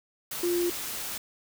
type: tone in noise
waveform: sine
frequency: 349.2 Hz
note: F4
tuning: in tune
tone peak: -24 dBFS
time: 0.43-0.7 s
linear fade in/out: 5 ms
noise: white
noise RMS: -35 dBFS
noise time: 0.31-1.18 s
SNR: +8 dB
effects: none